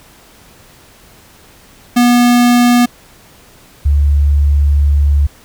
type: tone pair in turn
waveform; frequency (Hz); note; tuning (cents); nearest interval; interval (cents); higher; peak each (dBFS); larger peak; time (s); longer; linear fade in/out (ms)
square / sine; 242.5 / 71.92; B3 / D2; -31 / -36; octave + major sixth; 2105; first; -7; neither; 1.96-2.86 / 3.85-5.27; second; 10
effects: pink hiss -43 dBFS RMS until 5.44 s